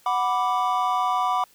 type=chord; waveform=triangle; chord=B minor; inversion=second; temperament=equal; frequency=740 / 987.8 / 1174.7 Hz; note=F#5 / B5 / D6; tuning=0 / 0 / 0 cents; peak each=-23 dBFS; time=0.06-1.44 s; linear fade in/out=2 ms; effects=white hiss -57 dBFS RMS until 1.54 s